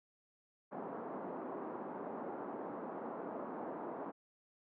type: band-pass noise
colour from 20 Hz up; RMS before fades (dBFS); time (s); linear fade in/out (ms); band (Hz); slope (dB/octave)
pink; -44; 0.71-4.12; 20; 230 to 1100; 24
effects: none